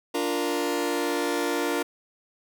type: chord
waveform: sawtooth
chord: Bb major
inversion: first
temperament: just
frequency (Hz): 291.4 / 349.6 / 466.2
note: D4 / F4 / Bb4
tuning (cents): -13 / +2 / 0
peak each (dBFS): -25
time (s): 0.14-1.83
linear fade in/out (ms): 10
effects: none

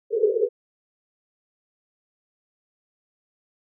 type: band-pass noise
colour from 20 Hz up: pink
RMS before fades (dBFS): -21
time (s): 0.1-0.49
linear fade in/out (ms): 50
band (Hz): 410 to 480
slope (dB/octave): 96
effects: none

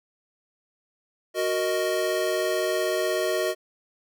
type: chord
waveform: square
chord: D# minor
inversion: first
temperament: equal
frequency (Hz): 370 / 466.2 / 622.3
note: F#4 / A#4 / D#5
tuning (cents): 0 / 0 / 0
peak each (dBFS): -28 / -31 / -27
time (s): 1.34-3.55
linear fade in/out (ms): 50
effects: none

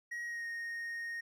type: tone with pitch glide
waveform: triangle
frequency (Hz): 1897 to 1858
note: A#6 to A#6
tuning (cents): +30 to -6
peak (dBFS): -36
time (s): 0.11-1.21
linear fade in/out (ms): 10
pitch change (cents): -36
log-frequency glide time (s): 0.24-0.46
effects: none

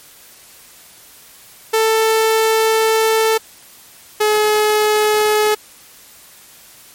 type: tone pair in turn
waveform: sawtooth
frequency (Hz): 443.1 / 425.2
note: A4 / G#4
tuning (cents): +12 / +41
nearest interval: minor second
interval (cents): 71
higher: first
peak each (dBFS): -8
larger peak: neither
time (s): 1.73-3.38 / 4.2-5.55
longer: first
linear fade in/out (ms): 10
effects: white hiss -43 dBFS RMS until 6.94 s + MP3 64 kbps

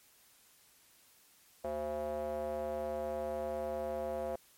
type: tone with band-pass filter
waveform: square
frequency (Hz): 75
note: D2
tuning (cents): +37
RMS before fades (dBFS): -37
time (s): 1.64-4.36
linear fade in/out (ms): 5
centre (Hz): 600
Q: 7.4
effects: white hiss -64 dBFS RMS until 4.57 s + MP3 64 kbps

